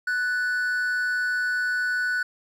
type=tone pair together; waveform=triangle; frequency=1484 / 1743.2 Hz; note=F#6 / A6; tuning=+5 / -17 cents; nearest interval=minor third; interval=278 cents; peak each=-21 / -33 dBFS; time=0.07-2.23 s; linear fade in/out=5 ms; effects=none